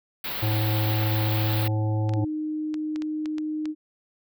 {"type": "band-stop noise", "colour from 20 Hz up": "white", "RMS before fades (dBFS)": -31, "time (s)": [0.24, 1.68], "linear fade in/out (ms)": 5, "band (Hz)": [4400, 14000], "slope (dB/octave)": 48}
{"type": "harmonic tone", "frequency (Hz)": 107.8, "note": "A2", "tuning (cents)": -35, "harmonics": [1, 3, 5, 7, 8], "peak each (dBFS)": [-22, -32, -36, -39, -40], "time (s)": [0.42, 2.25], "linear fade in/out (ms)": 10}
{"type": "clicks", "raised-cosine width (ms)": 0.2, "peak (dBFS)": -22, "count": 8, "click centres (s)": [2.093, 2.137, 2.742, 2.96, 3.021, 3.258, 3.383, 3.656]}
{"type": "tone", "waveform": "sine", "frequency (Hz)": 307.6, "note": "D#4", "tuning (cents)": -20, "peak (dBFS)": -26, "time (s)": [2.15, 3.75], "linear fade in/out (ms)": 50}
{"effects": []}